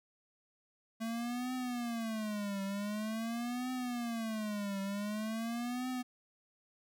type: tone with vibrato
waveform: square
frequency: 223.3 Hz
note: A3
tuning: 26 cents sharp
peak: -36 dBFS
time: 1-6.03 s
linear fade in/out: 20 ms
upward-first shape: triangle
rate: 0.46 Hz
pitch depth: 240 cents each way
effects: none